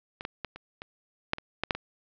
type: clicks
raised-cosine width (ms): 0.3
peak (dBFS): -21 / -16 / -17 / -26 / -23 / -8 / -23 / -11 / -8 / -19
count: 10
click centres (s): 0.209 / 0.251 / 0.447 / 0.56 / 0.819 / 1.334 / 1.384 / 1.636 / 1.708 / 1.75
effects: low-pass 5000 Hz 12 dB/octave